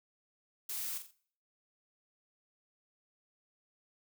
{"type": "noise with echo", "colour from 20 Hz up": "blue", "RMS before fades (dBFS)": -39, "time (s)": [0.69, 0.98], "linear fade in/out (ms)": 5, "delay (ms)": 44, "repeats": 3, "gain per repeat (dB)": -8, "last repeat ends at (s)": 1.112, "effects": ["noise-tail reverb RT60 0.5 s tail -18 dB re dry"]}